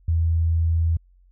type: tone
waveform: sine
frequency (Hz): 82.41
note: E2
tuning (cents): 0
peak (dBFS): -17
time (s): 0.08-0.97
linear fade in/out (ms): 5
effects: added 45 Hz sine -52 dBFS peak until 1.31 s